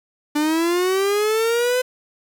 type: linear sweep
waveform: 45% pulse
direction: up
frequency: 293.7 to 509 Hz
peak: -17 dBFS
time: 0.35-1.82 s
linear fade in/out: 10 ms
effects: 9-bit